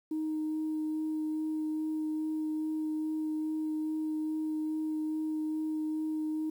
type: tone with vibrato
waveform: sine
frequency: 311.1 Hz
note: D#4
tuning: in tune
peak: -29 dBFS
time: 0.11-6.5 s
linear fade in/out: 5 ms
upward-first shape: sine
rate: 2.4 Hz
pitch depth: 9 cents each way
effects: tanh soft clip ceiling -27 dBFS + 10-bit